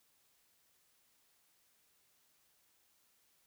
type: silence
effects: white hiss -73 dBFS RMS until 3.46 s